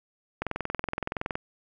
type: click train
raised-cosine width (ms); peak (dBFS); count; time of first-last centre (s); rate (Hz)
0.5; -14; 21; 0.42-1.355; 21.4
effects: none